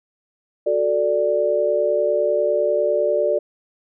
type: chord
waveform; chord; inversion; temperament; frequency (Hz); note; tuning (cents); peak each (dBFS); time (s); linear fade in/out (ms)
sine; D major; first; equal; 370 / 440 / 587.3; F#4 / A4 / D5; 0 / 0 / 0; -24 / -22 / -18; 0.66-3.39; 10
effects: none